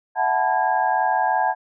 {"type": "tone cluster", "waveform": "sine", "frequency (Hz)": [658, 741, 872, 978, 1633], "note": ["E5", "F#5", "A5", "B5", "G#6"], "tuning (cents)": [-3, 2, -16, -17, -30], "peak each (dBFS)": [-28, -21, -21, -29, -27], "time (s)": [0.15, 1.55], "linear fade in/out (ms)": 50, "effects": []}